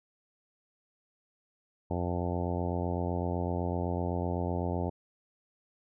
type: harmonic tone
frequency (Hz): 87.9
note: F2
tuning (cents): +12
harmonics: 1 / 2 / 3 / 4 / 5 / 6 / 7 / 8 / 9 / 10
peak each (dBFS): -33 / -36 / -38 / -39 / -40 / -41 / -41 / -42 / -43 / -43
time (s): 1.9-4.9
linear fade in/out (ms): 10
effects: none